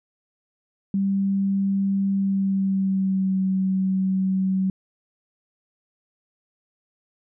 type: tone with pitch glide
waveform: sine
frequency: 196 to 189.65 Hz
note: G3 to F#3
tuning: 0 to +43 cents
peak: -19 dBFS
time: 0.94-4.7 s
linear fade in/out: 2 ms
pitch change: -57 cents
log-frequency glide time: 2.14-3.4 s
effects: none